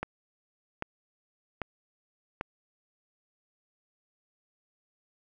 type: click train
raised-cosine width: 0.5 ms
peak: -17 dBFS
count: 4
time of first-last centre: 0.03-2.411 s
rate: 1.26 Hz
effects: none